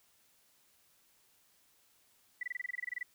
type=tone bursts; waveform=sine; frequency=1975.5 Hz; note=B6; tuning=in tune; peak=-34 dBFS; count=14; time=2.41-3.03 s; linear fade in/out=5 ms; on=22 ms; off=24 ms; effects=white hiss -69 dBFS RMS until 3.14 s